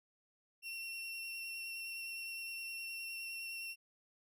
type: tone with vibrato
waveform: 35% pulse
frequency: 2721 Hz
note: F7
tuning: 46 cents flat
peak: -40 dBFS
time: 0.62-3.76 s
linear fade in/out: 50 ms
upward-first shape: triangle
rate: 9.7 Hz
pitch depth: 15 cents each way
effects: none